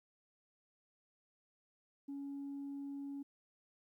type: tone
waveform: sine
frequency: 279.8 Hz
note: C#4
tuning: 16 cents sharp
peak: -40 dBFS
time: 2.08-3.23 s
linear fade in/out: 10 ms
effects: tanh soft clip ceiling -39 dBFS + 13-bit